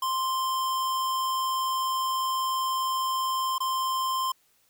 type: tone with dropouts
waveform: square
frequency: 1046.5 Hz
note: C6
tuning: in tune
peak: -26 dBFS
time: 0.02-4.32 s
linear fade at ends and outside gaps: 5 ms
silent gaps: 3.582-3.603 s
effects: white hiss -66 dBFS RMS until 4.69 s